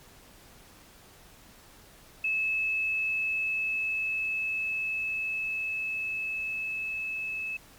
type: tone with level ramp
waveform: sine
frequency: 2600 Hz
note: E7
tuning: 24 cents flat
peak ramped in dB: -25 to -31 dBFS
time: 2.24-7.57 s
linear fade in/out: 5 ms
effects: pink hiss -54 dBFS RMS until 7.78 s + MP3 96 kbps